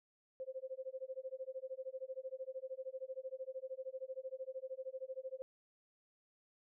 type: tone with tremolo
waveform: sine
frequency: 523.3 Hz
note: C5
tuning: in tune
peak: -39 dBFS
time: 0.4-5.42 s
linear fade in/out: 0 ms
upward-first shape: sine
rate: 13 Hz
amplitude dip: 100%
effects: none